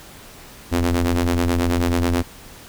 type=ring-modulated tone; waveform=sawtooth; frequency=87.31 Hz; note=F2; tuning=in tune; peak=-10 dBFS; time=0.71-2.23 s; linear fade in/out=20 ms; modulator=170 Hz; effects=pink hiss -42 dBFS RMS until 2.68 s